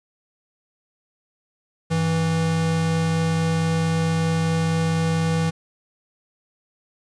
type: tone pair together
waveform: square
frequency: 98.7 / 163.24 Hz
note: G2 / E3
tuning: +12 / -17 cents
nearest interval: major sixth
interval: 871 cents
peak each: -29 / -20 dBFS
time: 1.9-5.51 s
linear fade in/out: 20 ms
effects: resampled to 22050 Hz + 9-bit